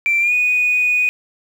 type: tone with pitch glide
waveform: sine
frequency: 2349 to 2476 Hz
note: D7 to D#7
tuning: 0 to -9 cents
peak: -12 dBFS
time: 0.06-1.09 s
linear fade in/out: 0 ms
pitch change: +91 cents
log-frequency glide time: 0.2-0.33 s
effects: tanh soft clip ceiling -9 dBFS + 7-bit